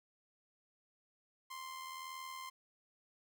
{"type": "tone with amplitude modulation", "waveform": "sawtooth", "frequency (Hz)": 1046.5, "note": "C6", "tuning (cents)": 0, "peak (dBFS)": -39, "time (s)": [1.5, 2.5], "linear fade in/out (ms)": 10, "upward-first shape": "sine", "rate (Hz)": 81.4, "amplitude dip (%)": 45, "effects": []}